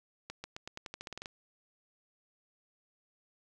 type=accelerating click train; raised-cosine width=0.2 ms; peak=-24 dBFS; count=13; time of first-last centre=0.3-1.258 s; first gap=140 ms; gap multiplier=0.89; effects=none